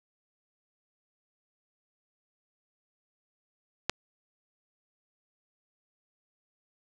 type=click; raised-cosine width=0.2 ms; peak=-8 dBFS; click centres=3.896 s; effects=none